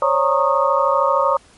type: tone cluster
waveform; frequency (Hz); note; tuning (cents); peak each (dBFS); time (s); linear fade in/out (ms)
sine; 537 / 570 / 927 / 1096 / 1238; C5 / C#5 / A#5 / C#6 / D#6; +45 / +48 / -10 / -20 / -9; -20; 0.02-1.37; 2
effects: pink hiss -50 dBFS RMS until 1.57 s + MP3 48 kbps